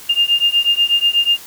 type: beating tone pair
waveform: sine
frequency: 2808 / 2816.2 Hz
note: F7 / F7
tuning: +9 / +14 cents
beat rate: 8.2 Hz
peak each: -15 / -15 dBFS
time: 0.09-1.38 s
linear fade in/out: 10 ms
effects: white hiss -37 dBFS RMS until 1.46 s